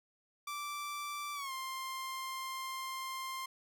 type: tone with pitch glide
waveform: sawtooth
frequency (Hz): 1169 to 1053.6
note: D6 to C6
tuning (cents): -8 to +12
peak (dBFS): -35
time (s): 0.47-3.46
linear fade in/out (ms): 5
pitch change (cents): -180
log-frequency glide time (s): 1.34-1.52
effects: none